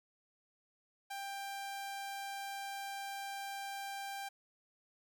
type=tone; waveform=sawtooth; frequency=791 Hz; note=G5; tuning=15 cents sharp; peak=-37 dBFS; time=1.1-4.29 s; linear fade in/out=10 ms; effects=none